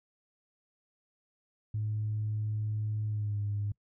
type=tone with pitch glide; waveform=sine; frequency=107 to 102.7 Hz; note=A2 to G#2; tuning=-48 to -19 cents; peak=-29 dBFS; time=1.74-3.72 s; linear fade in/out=5 ms; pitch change=-71 cents; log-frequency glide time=3.07-3.39 s; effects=noise-tail reverb RT60 0.1 s tail -26 dB re dry + tanh soft clip ceiling -25 dBFS